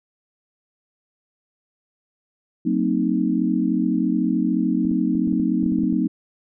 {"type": "chord", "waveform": "sine", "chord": "C half-diminished seventh", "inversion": "second", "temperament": "equal with one note detuned", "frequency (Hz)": [185, 227.8, 261.6, 311.1], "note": ["Gb3", "Bb3", "C4", "Eb4"], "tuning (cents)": [0, -40, 0, 0], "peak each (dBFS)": [-24, -23, -23, -23], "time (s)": [2.65, 6.08], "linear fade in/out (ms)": 10}
{"type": "clicks", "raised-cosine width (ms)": 3, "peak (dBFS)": -22, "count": 12, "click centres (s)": [4.852, 4.914, 5.152, 5.275, 5.327, 5.399, 5.63, 5.662, 5.722, 5.788, 5.835, 5.928]}
{"effects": []}